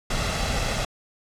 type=noise with comb filter; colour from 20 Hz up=pink; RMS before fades=-25 dBFS; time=0.1-0.85 s; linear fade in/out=5 ms; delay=1.5 ms; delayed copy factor=+0.5; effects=low-pass 7000 Hz 12 dB/octave